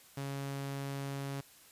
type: tone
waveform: sawtooth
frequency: 138.5 Hz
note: C#3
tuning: 1 cent flat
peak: -33 dBFS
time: 0.17-1.41 s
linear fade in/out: 5 ms
effects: white hiss -59 dBFS RMS until 1.71 s + resampled to 32000 Hz